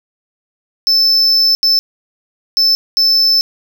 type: tone bursts at uneven times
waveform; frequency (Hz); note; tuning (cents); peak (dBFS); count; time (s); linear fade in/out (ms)
triangle; 5274; E8; 0; -7; 4; 0.87-1.55 / 1.63-1.79 / 2.57-2.75 / 2.97-3.41; 0
effects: none